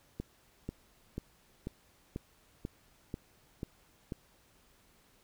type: click train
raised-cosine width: 3 ms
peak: -24 dBFS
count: 9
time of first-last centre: 0.2-4.122 s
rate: 2.04 Hz
effects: pink hiss -66 dBFS RMS until 5.23 s